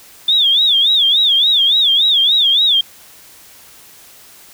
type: tone with vibrato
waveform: sine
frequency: 3500 Hz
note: A7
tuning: 10 cents flat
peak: -9 dBFS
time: 0.28-2.81 s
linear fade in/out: 5 ms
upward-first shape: sine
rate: 3.5 Hz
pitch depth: 170 cents each way
effects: white hiss -42 dBFS RMS until 4.53 s